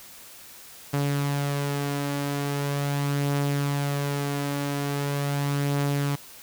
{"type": "beating tone pair", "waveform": "sawtooth", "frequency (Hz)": [142.2, 142.61], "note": ["C#3", "C#3"], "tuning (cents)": [45, 49], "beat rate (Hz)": 0.41, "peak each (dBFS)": [-21, -30], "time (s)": [0.93, 6.16], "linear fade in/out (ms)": 10, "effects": ["white hiss -46 dBFS RMS until 6.42 s"]}